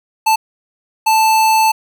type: tone bursts at uneven times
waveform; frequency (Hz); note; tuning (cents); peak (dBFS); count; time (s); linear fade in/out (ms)
square; 880; A5; 0; -10; 2; 0.26-0.36 / 1.06-1.72; 10
effects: none